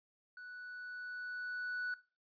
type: tone with level ramp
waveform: triangle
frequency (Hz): 1480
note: F#6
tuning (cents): 0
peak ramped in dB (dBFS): -46 to -34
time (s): 0.37-1.94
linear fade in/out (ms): 2
effects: noise-tail reverb RT60 0.3 s tail -17 dB re dry + resampled to 11025 Hz